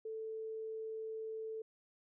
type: tone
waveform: sine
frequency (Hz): 441.5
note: A4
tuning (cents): +6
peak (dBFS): -40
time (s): 0.05-1.62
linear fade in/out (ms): 5
effects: none